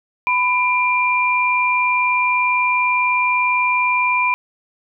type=tone pair together; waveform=sine; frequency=998 / 2381 Hz; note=B5 / D7; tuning=+18 / +23 cents; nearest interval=octave + minor third; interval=1505 cents; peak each=-17 dBFS; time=0.27-4.34 s; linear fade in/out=0 ms; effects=none